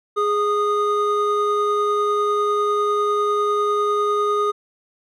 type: tone pair together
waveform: triangle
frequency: 415 / 1235 Hz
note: G#4 / D#6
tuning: -1 / -13 cents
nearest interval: octave + perfect fifth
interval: 1888 cents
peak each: -18 dBFS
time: 0.16-4.52 s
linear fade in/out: 20 ms
effects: none